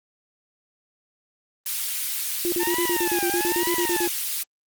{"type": "high-pass noise", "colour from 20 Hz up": "white", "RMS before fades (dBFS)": -27, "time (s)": [1.66, 4.43], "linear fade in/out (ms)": 2, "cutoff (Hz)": 2300, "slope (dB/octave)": 12}
{"type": "tone bursts", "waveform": "sine", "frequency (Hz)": 349.2, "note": "F4", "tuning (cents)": 0, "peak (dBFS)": -22, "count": 15, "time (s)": [2.45, 4.076], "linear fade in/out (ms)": 0, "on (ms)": 72, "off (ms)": 39}
{"type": "tone with vibrato", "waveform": "20% pulse", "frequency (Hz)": 886, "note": "A5", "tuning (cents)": 12, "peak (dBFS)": -21, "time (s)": [2.59, 4.08], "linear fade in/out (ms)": 20, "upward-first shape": "triangle", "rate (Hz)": 1.1, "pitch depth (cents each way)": 220}
{"effects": ["Opus 24 kbps"]}